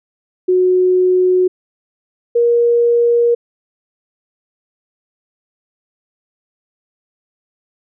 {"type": "tone pair in turn", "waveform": "sine", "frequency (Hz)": [366.6, 473.1], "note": ["F#4", "A#4"], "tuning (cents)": [-16, 26], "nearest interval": "major third", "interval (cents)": 442, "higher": "second", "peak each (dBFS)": -9, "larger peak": "neither", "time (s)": [[0.48, 1.48], [2.35, 3.35]], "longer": "neither", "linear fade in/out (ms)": 10, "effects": []}